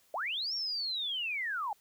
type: linear two-way sweep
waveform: sine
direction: up then down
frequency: 559 to 5588 to 774 Hz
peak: -32 dBFS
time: 0.14-1.73 s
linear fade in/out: 2 ms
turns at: 0.54 s
effects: white hiss -67 dBFS RMS until 1.8 s